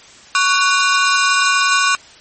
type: ring-modulated tone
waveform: sawtooth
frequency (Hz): 1300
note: E6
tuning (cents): -24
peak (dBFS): -5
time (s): 0.35-1.95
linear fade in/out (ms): 0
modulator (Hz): 184
effects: white hiss -42 dBFS RMS until 2.2 s + MP3 32 kbps